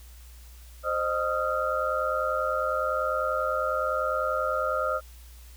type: tone cluster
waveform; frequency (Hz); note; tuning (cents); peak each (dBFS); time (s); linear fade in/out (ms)
sine; 525 / 615 / 1252 / 1373; C5 / D#5 / D#6 / F6; +6 / -20 / +10 / -30; -30; 0.83-5.01; 50
effects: added 60 Hz sine -45 dBFS peak until 5.56 s + white hiss -55 dBFS RMS until 5.56 s